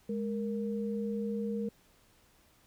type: tone pair together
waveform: sine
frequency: 208 / 466.4 Hz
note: G#3 / A#4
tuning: +3 / +1 cents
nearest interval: octave + major second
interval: 1398 cents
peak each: -33 / -36 dBFS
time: 0.09-1.69 s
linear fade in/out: 5 ms
effects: pink hiss -65 dBFS RMS until 2.66 s